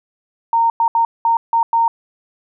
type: tone bursts at uneven times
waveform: sine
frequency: 921 Hz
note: A#5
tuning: 21 cents flat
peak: -11 dBFS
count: 6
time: 0.53-0.7 / 0.8-0.88 / 0.95-1.05 / 1.25-1.37 / 1.53-1.63 / 1.73-1.88 s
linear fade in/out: 2 ms
effects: none